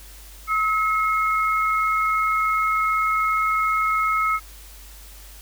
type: tone pair together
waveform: sine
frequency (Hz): 1286.7 / 2164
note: E6 / C#7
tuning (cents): -42 / -42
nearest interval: major sixth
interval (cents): 900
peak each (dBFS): -19 / -25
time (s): 0.47-4.4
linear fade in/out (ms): 50
effects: added 50 Hz sine -42 dBFS peak until 5.41 s + white hiss -46 dBFS RMS until 5.41 s